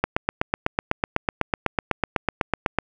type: click train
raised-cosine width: 0.5 ms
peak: -4 dBFS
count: 23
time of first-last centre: 0.04-2.787 s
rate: 8.01 Hz
effects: none